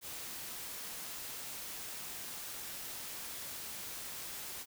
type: noise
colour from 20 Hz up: white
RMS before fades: -44 dBFS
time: 0.01-4.66 s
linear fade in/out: 50 ms
effects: none